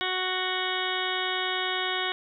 harmonic tone, 370 Hz, F#4, in tune, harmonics 1 / 2 / 3 / 4 / 5 / 6 / 8 / 9 / 10, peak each -35 / -35 / -35 / -35 / -35 / -35 / -35 / -35 / -35 dBFS, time 0.01-2.12 s, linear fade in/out 0 ms, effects none

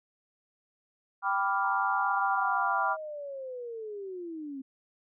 sine chord, G dominant seventh, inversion none, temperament equal, 784 / 987.8 / 1174.7 / 1396.9 Hz, G5 / B5 / D6 / F6, 0 / 0 / 0 / 0 cents, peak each -31 dBFS, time 1.22-2.97 s, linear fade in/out 50 ms
sine linear sweep, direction down, 930 to 261.6 Hz, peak -36 dBFS, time 1.63-4.62 s, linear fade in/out 10 ms
effects none

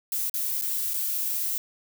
violet noise with dropouts, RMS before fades -28 dBFS, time 0.12-1.58 s, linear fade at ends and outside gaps 1 ms, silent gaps 0.297-0.34 / 0.613-0.621 / 0.936-0.94 s, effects none

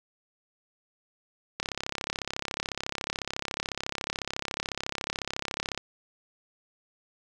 click train, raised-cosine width 0.2 ms, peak -13 dBFS, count 143, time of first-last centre 1.6-5.776 s, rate 34 Hz, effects none

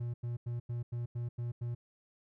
triangle tone bursts, 119.5 Hz, A#2, 43 cents sharp, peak -32 dBFS, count 8, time 0-1.75 s, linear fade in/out 10 ms, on 140 ms, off 90 ms, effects none

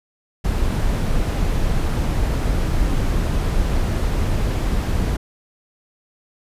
brown noise, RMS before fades -19 dBFS, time 0.44-5.17 s, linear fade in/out 10 ms, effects resampled to 32000 Hz

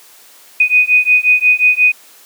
sine beating tone pair, 2487 / 2492.6 Hz, D#7 / D#7, -1 / +2 cents, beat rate 5.6 Hz, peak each -11 dBFS, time 0.6-1.92 s, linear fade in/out 5 ms, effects white hiss -43 dBFS RMS until 2.25 s + high-pass 300 Hz 12 dB/octave

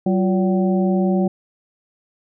harmonic tone with a mistuned harmonic, 189.7 Hz, F#3, 43 cents sharp, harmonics 1 / 2 / 3 / 4, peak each -16 / -22 / -26 / -28 dBFS, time 0.06-1.28 s, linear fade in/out 5 ms, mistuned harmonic 2, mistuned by -120 cents, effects none

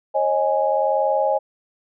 sine chord, C# suspended second, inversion none, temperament equal with one note detuned, 541.4 / 622.3 / 830.6 Hz, C#5 / D#5 / G#5, -41 / 0 / 0 cents, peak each -21 dBFS, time 0.14-1.39 s, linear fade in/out 20 ms, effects none

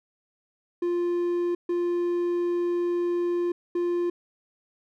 triangle tone bursts at uneven times, 349.2 Hz, F4, in tune, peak -21 dBFS, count 3, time 0.82-1.55 / 1.69-3.52 / 3.75-4.1 s, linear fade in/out 5 ms, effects none

